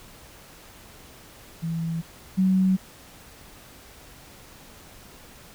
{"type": "tone pair in turn", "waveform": "sine", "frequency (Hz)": [164.81, 188.19], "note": ["E3", "F#3"], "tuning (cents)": [0, 30], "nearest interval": "major second", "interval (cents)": 230, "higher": "second", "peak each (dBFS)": [-25, -17], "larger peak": "second", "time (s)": [[1.62, 2.02], [2.37, 2.77]], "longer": "neither", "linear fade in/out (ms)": 20, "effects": ["pink hiss -48 dBFS RMS until 5.54 s"]}